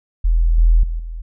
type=tone with level steps; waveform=sine; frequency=41.25 Hz; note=E1; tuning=2 cents sharp; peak=-11 / -8 / -19 / -25 dBFS; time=0.24-1.22 s; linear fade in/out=10 ms; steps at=0.58 / 0.83 / 0.99 s; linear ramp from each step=5 ms; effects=none